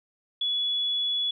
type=tone; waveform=sine; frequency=3400 Hz; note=G#7; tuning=40 cents sharp; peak=-24 dBFS; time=0.41-1.31 s; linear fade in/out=5 ms; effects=none